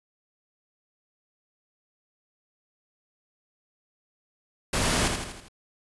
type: noise with echo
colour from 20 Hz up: pink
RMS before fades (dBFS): -25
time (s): 4.73-5.08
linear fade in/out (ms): 5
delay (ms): 81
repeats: 5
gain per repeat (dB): -5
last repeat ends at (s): 5.485
effects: resampled to 24000 Hz